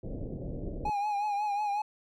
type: low-pass noise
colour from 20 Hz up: pink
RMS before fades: -37 dBFS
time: 0.03-0.9 s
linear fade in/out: 5 ms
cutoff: 590 Hz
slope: 48 dB/octave
type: tone with vibrato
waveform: triangle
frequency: 826 Hz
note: G#5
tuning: 10 cents flat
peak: -26 dBFS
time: 0.85-1.82 s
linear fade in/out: 5 ms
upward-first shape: triangle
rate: 5.5 Hz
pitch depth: 63 cents each way
effects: none